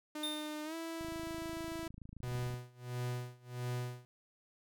sawtooth tone with pitch glide, 303.3 to 328.8 Hz, D#4 to E4, -44 to -4 cents, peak -36 dBFS, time 0.15-1.88 s, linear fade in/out 5 ms, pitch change +140 cents, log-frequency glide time 0.64-0.75 s
square tone with exponential decay, 3625 Hz, A#7, 49 cents flat, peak -35 dBFS, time 0.23-0.79 s, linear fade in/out 5 ms, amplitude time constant 120 ms
click train, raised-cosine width 5 ms, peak -37 dBFS, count 42, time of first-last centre 1.01-2.54 s, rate 26.8 Hz
45% pulse tone with tremolo, 123.47 Hz, B2, in tune, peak -35 dBFS, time 2.23-4.05 s, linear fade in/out 0 ms, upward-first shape sine, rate 1.5 Hz, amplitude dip 95%
effects none

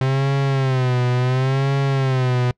45% pulse tone with vibrato, 130.81 Hz, C3, in tune, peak -16 dBFS, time 0.01-2.51 s, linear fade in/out 2 ms, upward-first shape sine, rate 0.71 Hz, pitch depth 94 cents each way, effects noise-tail reverb RT60 0.1 s tail -25 dB re dry + low-pass 4000 Hz 12 dB/octave

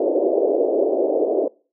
pink band-pass noise, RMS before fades -19 dBFS, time 0-1.48 s, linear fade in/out 5 ms, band 330 to 620 Hz, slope 48 dB/octave, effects noise-tail reverb RT60 0.4 s tail -25 dB re dry

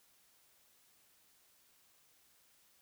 silence, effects white hiss -69 dBFS RMS until 2.81 s

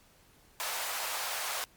pink high-pass noise, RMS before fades -35 dBFS, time 0.6-1.64 s, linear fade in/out 0 ms, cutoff 640 Hz, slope 24 dB/octave, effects pink hiss -62 dBFS RMS until 1.76 s + MP3 96 kbps

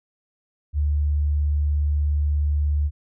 sine tone, 73.6 Hz, D2, 4 cents sharp, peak -18 dBFS, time 0.73-2.91 s, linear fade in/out 50 ms, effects none

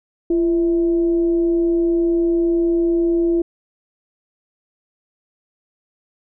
sine tone with frequency modulation, 340 Hz, F4, 46 cents flat, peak -14 dBFS, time 0.3-3.42 s, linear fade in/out 5 ms, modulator 309 Hz, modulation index 0.22, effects none

